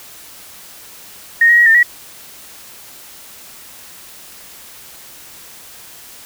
sine tone with pitch steps, 1857 / 1892 / 1903 / 1804 / 1924 Hz, A#6 / A#6 / A#6 / A6 / B6, -7 / +25 / +35 / +43 / -46 cents, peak -6 dBFS, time 1.41-1.83 s, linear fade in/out 5 ms, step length 84 ms, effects white hiss -38 dBFS RMS until 6.25 s

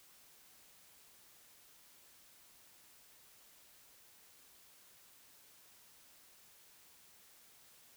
silence, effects white hiss -63 dBFS RMS until 7.96 s

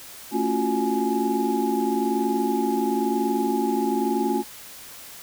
sine tone cluster, 224.5 / 277.1 / 345 / 366 / 839 Hz, A3 / C#4 / F4 / F#4 / G#5, +35 / -1 / -21 / -19 / +17 cents, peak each -27 dBFS, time 0.31-4.44 s, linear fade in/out 50 ms, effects white hiss -42 dBFS RMS until 5.22 s

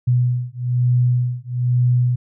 sine beating tone pair, 123 / 124.1 Hz, B2 / B2, -7 / +9 cents, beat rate 1.1 Hz, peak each -18 dBFS, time 0.07-2.16 s, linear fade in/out 10 ms, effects none

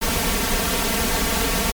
pink noise with comb filter, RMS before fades -21 dBFS, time 0.01-1.72 s, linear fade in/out 20 ms, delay 4.4 ms, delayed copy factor +0.9, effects MP3 96 kbps

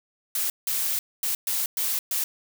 blue noise bursts at uneven times, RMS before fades -26 dBFS, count 6, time 0.35-0.5 / 0.67-0.99 / 1.23-1.35 / 1.47-1.66 / 1.77-1.99 / 2.11-2.24 s, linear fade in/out 2 ms, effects none

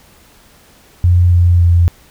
sine tone with pitch steps, 88.4 / 87.5 / 86.2 Hz, F2 / F2 / F2, +22 / +4 / -22 cents, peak -6 dBFS, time 1.04-1.88 s, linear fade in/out 0 ms, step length 280 ms, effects pink hiss -46 dBFS RMS until 2.1 s

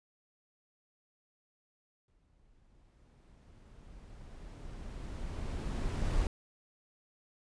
brown noise with exponential growth, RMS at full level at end -30 dBFS, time 2.08-6.27 s, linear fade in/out 2 ms, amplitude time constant 910 ms, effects resampled to 22050 Hz

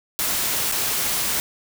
white noise with dropouts, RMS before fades -23 dBFS, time 0.19-1.4 s, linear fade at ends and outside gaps 0 ms, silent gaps 0.716-0.722 s, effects none

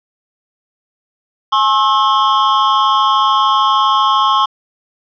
square tone with amplitude modulation, 1076 Hz, C6, 48 cents sharp, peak -6 dBFS, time 1.52-4.46 s, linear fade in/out 10 ms, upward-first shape sine, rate 233 Hz, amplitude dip 95%, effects resampled to 11025 Hz + 7-bit

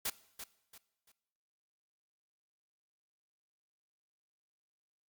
white noise with echo, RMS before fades -35 dBFS, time 0.05-0.1 s, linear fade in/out 5 ms, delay 340 ms, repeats 3, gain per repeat -10 dB, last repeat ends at 1.12 s, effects noise-tail reverb RT60 0.9 s tail -19 dB re dry + Opus 48 kbps

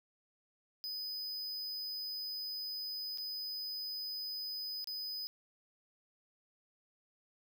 square tone with dropouts, 5000 Hz, D#8, 8 cents sharp, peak -39 dBFS, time 0.84-5.27 s, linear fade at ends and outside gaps 0 ms, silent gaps 3.175-3.183 / 4.843-4.873 s, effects none

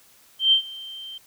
sine tone with ADSR envelope, 3134 Hz, G7, 1 cent flat, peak -12 dBFS, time 0.39-1.18 s, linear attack 130 ms, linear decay 97 ms, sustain -22 dB, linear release 5 ms, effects white hiss -55 dBFS RMS until 1.26 s

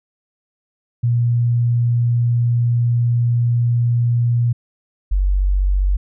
sine tone pair in turn, 119.3 / 47.51 Hz, A#2 / F#1, +41 / +47 cents, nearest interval octave + major third, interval 1594 cents, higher first, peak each -13 dBFS, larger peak neither, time 1.03-4.53 / 5.11-5.97 s, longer first, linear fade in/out 10 ms, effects none

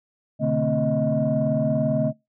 sine tone cluster, 127.2 / 147.6 / 223.8 / 261.8 / 627 Hz, C3 / D3 / A3 / C4 / D#5, -48 / +9 / +30 / +1 / +13 cents, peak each -28 / -24 / -24 / -27 / -23 dBFS, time 0.39-2.13 s, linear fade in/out 50 ms, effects noise-tail reverb RT60 0.2 s tail -23 dB re dry + tanh soft clip ceiling -12 dBFS

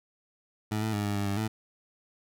20% pulse tone with pitch steps, 107 / 109.8 / 103.5 / 102.4 / 101.1 / 99.5 / 109.4 Hz, A2 / A2 / G#2 / G#2 / G#2 / G2 / A2, -48 / -3 / -5 / -24 / -46 / +26 / -9 cents, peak -23 dBFS, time 0.71-1.48 s, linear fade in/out 10 ms, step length 110 ms, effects none

